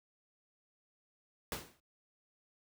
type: noise with exponential decay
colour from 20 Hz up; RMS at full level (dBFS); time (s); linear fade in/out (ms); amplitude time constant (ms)
pink; -36; 1.52-1.8; 1; 59
effects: high-pass 60 Hz 12 dB/octave